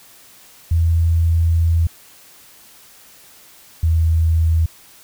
sine tone pair in turn, 83 / 81.29 Hz, E2 / E2, +12 / -24 cents, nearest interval unison, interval 36 cents, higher first, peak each -12 dBFS, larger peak neither, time 0.71-1.87 / 3.83-4.66 s, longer first, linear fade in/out 5 ms, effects white hiss -46 dBFS RMS until 5.03 s

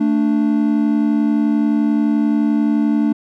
triangle tone pair together, 222.2 / 293.7 Hz, A3 / D4, +17 / 0 cents, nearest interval perfect fourth, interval 483 cents, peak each -14 dBFS, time 0-3.13 s, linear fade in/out 10 ms, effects none

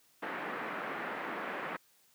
white band-pass noise, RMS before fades -39 dBFS, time 0.22-1.77 s, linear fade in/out 10 ms, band 190 to 1900 Hz, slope 24 dB/octave, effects white hiss -67 dBFS RMS until 2.14 s + high-pass 80 Hz 12 dB/octave

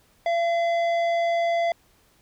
sine tone with tanh clipping, 680 Hz, F5, 46 cents flat, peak -22 dBFS, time 0.26-1.72 s, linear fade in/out 2 ms, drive 11 dB, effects pink hiss -61 dBFS RMS until 2.21 s

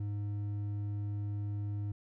sine tone with hard clipping, 102.7 Hz, G#2, 19 cents flat, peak -35 dBFS, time 0-1.92 s, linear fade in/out 5 ms, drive 5 dB, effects none

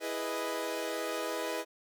sawtooth chord, E major seventh, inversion none, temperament equal, 329.6 / 415.3 / 493.9 / 622.3 Hz, E4 / G#4 / B4 / D#5, 0 / 0 / 0 / 0 cents, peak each -36 / -36 / -34 / -34 dBFS, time 0-1.65 s, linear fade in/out 50 ms, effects none

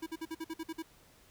square tone bursts, 324.1 Hz, E4, 29 cents flat, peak -37 dBFS, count 9, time 0.02-0.825 s, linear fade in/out 10 ms, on 45 ms, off 50 ms, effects pink hiss -62 dBFS RMS until 1.3 s

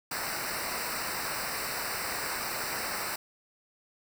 pink noise with comb filter, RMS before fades -34 dBFS, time 0.11-3.16 s, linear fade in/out 5 ms, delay 0.3 ms, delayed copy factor -0.9, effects none

